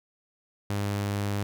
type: tone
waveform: sawtooth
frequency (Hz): 101.4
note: G#2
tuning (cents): -41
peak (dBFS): -23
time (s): 0.7-1.43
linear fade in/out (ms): 0
effects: none